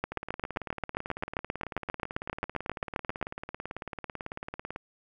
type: two click trains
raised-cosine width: 0.5 ms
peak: -21 / -14 dBFS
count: 85 / 25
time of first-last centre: 0.12-4.761 / 0.04-3.227 s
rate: 18.1 / 7.53 Hz
effects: none